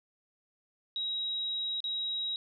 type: tone with dropouts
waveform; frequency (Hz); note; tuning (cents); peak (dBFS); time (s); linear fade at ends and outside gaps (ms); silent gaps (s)
sine; 3830; A#7; +46; -31; 0.96-2.36; 1; 1.804-1.841
effects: none